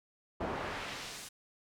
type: noise with band-pass filter sweep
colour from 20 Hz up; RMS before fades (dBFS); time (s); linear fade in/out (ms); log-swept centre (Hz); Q
brown; -40; 0.4-1.29; 10; 660 to 9700; 0.77
effects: none